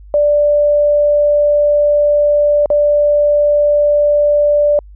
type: tone with dropouts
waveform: sine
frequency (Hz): 587.3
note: D5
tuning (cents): 0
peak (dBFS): -8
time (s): 0.14-4.79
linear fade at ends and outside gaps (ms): 1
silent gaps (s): 2.659-2.702
effects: added 50 Hz sine -34 dBFS peak until 4.95 s